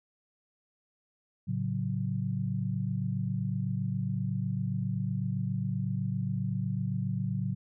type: chord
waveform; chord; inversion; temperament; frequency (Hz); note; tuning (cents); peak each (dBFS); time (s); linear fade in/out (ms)
sine; F# minor; first; equal with one note detuned; 110.89 / 138.59 / 185; A2 / C#3 / F#3; +14 / 0 / 0; -33; 1.47-7.55; 20
effects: none